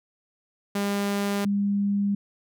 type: tone pair in turn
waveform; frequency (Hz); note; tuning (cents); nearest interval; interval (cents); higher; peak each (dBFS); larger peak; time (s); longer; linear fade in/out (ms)
sawtooth / sine; 201.4 / 201.4; G3 / G3; +47 / +47; unison; 0; neither; -20 / -21; first; 0.75-1.45 / 1.45-2.15; neither; 5
effects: none